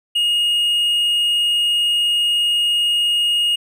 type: tone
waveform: triangle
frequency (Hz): 2863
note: F7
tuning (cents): +42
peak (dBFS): -13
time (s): 0.15-3.56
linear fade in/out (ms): 10
effects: none